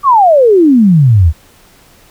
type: exponential sweep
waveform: sine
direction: down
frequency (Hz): 1182 to 73.42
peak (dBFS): -3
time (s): 0.03-1.33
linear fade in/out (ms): 50
effects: pink hiss -44 dBFS RMS until 2.1 s